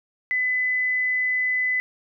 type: tone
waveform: sine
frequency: 2008 Hz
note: B6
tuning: 28 cents sharp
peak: -20 dBFS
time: 0.31-1.8 s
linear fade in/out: 0 ms
effects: none